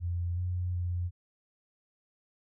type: tone with pitch steps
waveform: sine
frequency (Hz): 87 / 89.7 / 88.3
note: F2 / F2 / F2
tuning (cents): -6 / +47 / +20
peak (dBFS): -29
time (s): 0-1.11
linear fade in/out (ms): 50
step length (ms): 370
effects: none